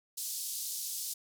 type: band-pass noise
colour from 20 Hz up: white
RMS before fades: -38 dBFS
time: 0.17-1.14 s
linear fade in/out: 10 ms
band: 4200 to 14000 Hz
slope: 24 dB/octave
effects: none